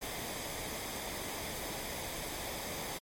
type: noise with comb filter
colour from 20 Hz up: pink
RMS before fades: -40 dBFS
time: 0.01-2.99 s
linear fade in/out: 20 ms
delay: 0.71 ms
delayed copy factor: -0.5
effects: MP3 64 kbps